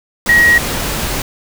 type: tone in noise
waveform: sine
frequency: 1898 Hz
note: A#6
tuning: 31 cents sharp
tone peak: -6 dBFS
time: 0.29-0.58 s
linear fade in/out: 2 ms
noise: pink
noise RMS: -19 dBFS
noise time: 0.26-1.22 s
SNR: +10 dB
effects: none